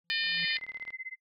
triangle tone with exponential growth, 169.8 Hz, F3, 48 cents flat, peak -39 dBFS, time 0.04-0.45 s, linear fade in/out 5 ms, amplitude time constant 88 ms
harmonic tone, 605 Hz, D#5, 49 cents flat, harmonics 3 / 4 / 5 / 6 / 7 / 8, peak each -33 / -34 / -35 / -36 / -36 / -37 dBFS, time 0.1-0.57 s, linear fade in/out 0 ms
click train, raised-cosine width 0.3 ms, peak -35 dBFS, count 26, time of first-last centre 0.24-0.905 s, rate 37.6 Hz
sine tone with tremolo, 2055 Hz, C7, 32 cents flat, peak -34 dBFS, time 0.37-1.17 s, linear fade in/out 50 ms, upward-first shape sine, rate 16 Hz, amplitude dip 100%
effects noise-tail reverb RT60 0.1 s tail -23 dB re dry

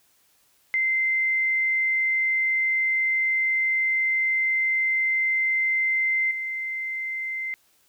sine tone with level steps, 2078 Hz, C7, 12 cents flat, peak -20 / -27 dBFS, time 0.74-7.54 s, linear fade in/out 0 ms, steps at 6.31 s, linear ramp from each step 2 ms, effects white hiss -63 dBFS RMS until 7.88 s

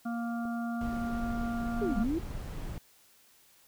harmonic tone, 234 Hz, A#3, 7 cents sharp, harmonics 1 / 3 / 5 / 6, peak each -32 / -40 / -47 / -44 dBFS, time 0.05-2.04 s, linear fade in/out 10 ms
click, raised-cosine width 2 ms, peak -34 dBFS, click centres 0.454 s
brown noise, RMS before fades -38 dBFS, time 0.81-2.78 s, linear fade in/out 0 ms
sine linear two-way sweep, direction down then up, 439.2 to 191.4 to 350.8 Hz, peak -28 dBFS, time 1.81-2.19 s, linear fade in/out 10 ms, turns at 1.98 s
effects white hiss -62 dBFS RMS until 3.67 s

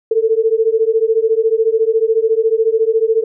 sine beating tone pair, 440 / 454 Hz, A4 / A#4, 0 / -46 cents, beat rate 14 Hz, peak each -14 dBFS, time 0.11-3.24 s, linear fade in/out 5 ms, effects none

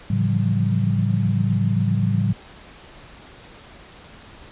sine tone cluster, 109.2 / 139 / 164.9 / 172.6 / 191.7 Hz, A2 / C#3 / E3 / F3 / G3, -13 / +5 / +1 / -20 / -38 cents, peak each -20 / -25 / -29 / -26 / -23 dBFS, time 0.1-2.33 s, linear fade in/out 5 ms, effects pink hiss -44 dBFS RMS until 4.51 s + resampled to 8000 Hz

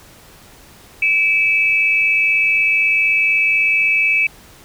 sine tone pair together, 2316 / 2600 Hz, D7 / E7, -25 / -24 cents, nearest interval major second, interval 201 cents, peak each -15 dBFS, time 1.02-4.27 s, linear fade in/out 5 ms, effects pink hiss -44 dBFS RMS until 4.64 s

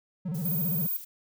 triangle tone with vibrato, 166.7 Hz, E3, 20 cents sharp, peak -27 dBFS, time 0.25-0.87 s, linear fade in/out 10 ms, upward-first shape square, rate 15 Hz, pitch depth 180 cents each way
violet noise, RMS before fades -43 dBFS, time 0.34-1.05 s, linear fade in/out 10 ms
sine tone, 15320 Hz, A#9, 46 cents sharp, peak -27 dBFS, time 0.45-0.97 s, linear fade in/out 5 ms
effects none

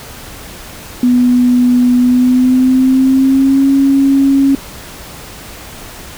sine tone with pitch glide, 246.9 to 274 Hz, B3 to C#4, 0 to -20 cents, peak -6 dBFS, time 1.03-4.55 s, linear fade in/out 2 ms, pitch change +180 cents, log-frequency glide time 1.99-3.7 s, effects pink hiss -31 dBFS RMS until 6.17 s

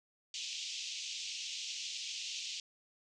pink band-pass noise, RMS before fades -42 dBFS, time 0.34-2.6 s, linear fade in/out 2 ms, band 2600 to 6900 Hz, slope 48 dB/octave, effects none

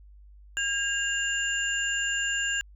sine tone cluster, 1620 / 2799 / 7140 Hz, G#6 / F7 / A8, -43 / +3 / +24 cents, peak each -28 / -30 / -33 dBFS, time 0.57-2.61 s, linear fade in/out 0 ms, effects added 50 Hz sine -48 dBFS peak until 2.75 s

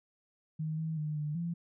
sine tone with pitch steps, 156.6 / 159.8 / 152.1 / 149.7 / 169.9 Hz, D#3 / D#3 / D#3 / D3 / F3, +11 / +47 / -39 / +33 / -47 cents, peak -32 dBFS, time 0.59-1.54 s, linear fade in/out 10 ms, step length 190 ms, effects none

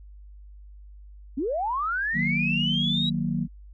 sine linear sweep, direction up, 238.4 to 3892 Hz, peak -24 dBFS, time 1.37-3.1 s, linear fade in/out 10 ms
sine chord, D# minor, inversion none, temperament equal with one note detuned, 155.56 / 185 / 234.2 Hz, D#3 / F#3 / A#3, 0 / 0 / +8 cents, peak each -28 dBFS, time 2.13-3.48 s, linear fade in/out 50 ms
effects tanh soft clip ceiling -11 dBFS + added 50 Hz sine -43 dBFS peak until 3.73 s

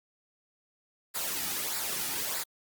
white noise with flanger, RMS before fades -33 dBFS, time 1.14-2.44 s, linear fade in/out 20 ms, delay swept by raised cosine 0.32 to 1.92 ms, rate 1.6 Hz, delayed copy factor -0.55, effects Opus 48 kbps

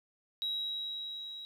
sine tone with level ramp, 3850 Hz, B7, 45 cents flat, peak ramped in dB -30 to -42 dBFS, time 0.42-1.45 s, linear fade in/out 0 ms, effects tanh soft clip ceiling -28 dBFS + 11-bit

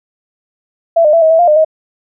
sine tone with pitch steps, 668 / 605 / 666 / 637 / 652 / 700 / 606 / 631 Hz, E5 / D#5 / E5 / D#5 / E5 / F5 / D#5 / D#5, +23 / -49 / +18 / +41 / -19 / +4 / -46 / +24 cents, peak -5 dBFS, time 0.96-1.648 s, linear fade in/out 10 ms, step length 86 ms, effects none

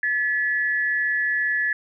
sine tone pair together, 1722.7 / 1945 Hz, A6 / B6, -37 / -27 cents, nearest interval major second, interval 210 cents, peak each -21 / -26 dBFS, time 0.03-1.73 s, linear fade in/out 2 ms, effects none

